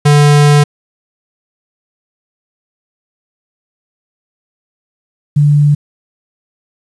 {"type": "tone pair in turn", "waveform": ["square", "sine"], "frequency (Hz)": [146.4, 146.4], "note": ["D3", "D3"], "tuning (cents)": [-5, -5], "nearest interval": "unison", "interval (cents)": 0, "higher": "neither", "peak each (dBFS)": -5, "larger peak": "neither", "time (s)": [[0.05, 0.64], [5.36, 5.75]], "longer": "first", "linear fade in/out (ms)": 10, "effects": ["resampled to 24000 Hz", "7-bit"]}